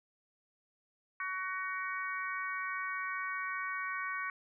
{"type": "harmonic tone", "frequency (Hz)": 374.8, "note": "F#4", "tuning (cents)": 22, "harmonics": [3, 4, 5, 6], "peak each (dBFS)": [-39, -40, -41, -42], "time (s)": [1.2, 4.3], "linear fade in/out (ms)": 2, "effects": []}